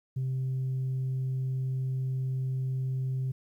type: tone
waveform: sine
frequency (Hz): 130.81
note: C3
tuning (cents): 0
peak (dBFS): -26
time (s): 0.16-3.32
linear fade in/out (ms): 10
effects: tanh soft clip ceiling -26 dBFS + 11-bit